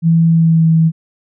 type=tone with pitch glide; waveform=sine; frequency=165.1 to 162.08 Hz; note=E3 to E3; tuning=+3 to -29 cents; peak=-7 dBFS; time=0.02-0.92 s; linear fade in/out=50 ms; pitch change=-32 cents; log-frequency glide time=0.28-0.68 s; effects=none